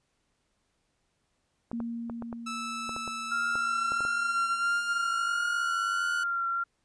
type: clicks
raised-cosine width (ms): 1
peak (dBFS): -25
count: 12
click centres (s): 1.715 / 1.803 / 2.098 / 2.223 / 2.328 / 2.893 / 2.964 / 3.077 / 3.555 / 3.92 / 4.006 / 4.051
type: tone with exponential decay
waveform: sine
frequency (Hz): 233.1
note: A#3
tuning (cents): 0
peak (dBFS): -30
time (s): 1.73-5.41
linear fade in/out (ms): 2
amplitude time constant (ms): 800
type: tone with pitch glide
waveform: sawtooth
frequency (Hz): 1314 to 1483.5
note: E6 to F#6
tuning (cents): -6 to +4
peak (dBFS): -30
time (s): 2.46-6.24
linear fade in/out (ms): 10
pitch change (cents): +210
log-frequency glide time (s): 3.44-6.05
type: tone with vibrato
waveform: sine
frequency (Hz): 1386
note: F6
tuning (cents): -14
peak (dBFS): -27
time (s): 3.31-6.64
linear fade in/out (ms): 10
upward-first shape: triangle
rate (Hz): 1.5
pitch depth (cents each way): 26
effects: pink hiss -75 dBFS RMS until 6.84 s + resampled to 22050 Hz